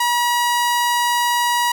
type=tone; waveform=sawtooth; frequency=962 Hz; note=B5; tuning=46 cents flat; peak=-12 dBFS; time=0-1.72 s; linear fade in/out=5 ms; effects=none